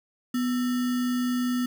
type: tone with sample-and-hold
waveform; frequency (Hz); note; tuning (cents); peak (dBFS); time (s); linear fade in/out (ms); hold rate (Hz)
sine; 247.5; B3; +4; -23; 0.34-1.66; 5; 1575
effects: none